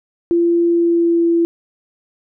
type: tone with pitch glide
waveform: sine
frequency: 341.5 to 337.2 Hz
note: F4 to E4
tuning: -39 to +39 cents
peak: -11 dBFS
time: 0.31-1.45 s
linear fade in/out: 0 ms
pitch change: -22 cents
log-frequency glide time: 0.67-1.26 s
effects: none